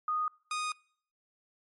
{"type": "tone pair in turn", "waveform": ["sine", "sawtooth"], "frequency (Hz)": [1238, 1238], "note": ["D#6", "D#6"], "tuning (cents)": [-9, -9], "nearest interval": "unison", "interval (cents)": 0, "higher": "neither", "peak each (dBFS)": [-28, -28], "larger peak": "neither", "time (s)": [[0.08, 0.28], [0.51, 0.72]], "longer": "second", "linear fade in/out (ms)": 2, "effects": ["noise-tail reverb RT60 0.6 s tail -26 dB re dry", "MP3 48 kbps"]}